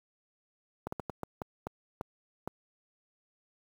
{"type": "slowing click train", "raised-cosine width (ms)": 1, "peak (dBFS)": -21, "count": 9, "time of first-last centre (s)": [0.87, 2.476], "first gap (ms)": 54, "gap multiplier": 1.36, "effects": ["high-pass 60 Hz 12 dB/octave", "8-bit"]}